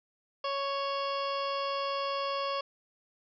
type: harmonic tone with a mistuned harmonic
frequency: 555 Hz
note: C#5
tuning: 2 cents sharp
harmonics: 1 / 2 / 3 / 4 / 5 / 6 / 8 / 9 / 10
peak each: -34 / -33 / -48 / -49 / -42 / -43 / -45 / -46 / -54 dBFS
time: 0.44-2.61 s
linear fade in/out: 5 ms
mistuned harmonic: 10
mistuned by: -38 cents
effects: none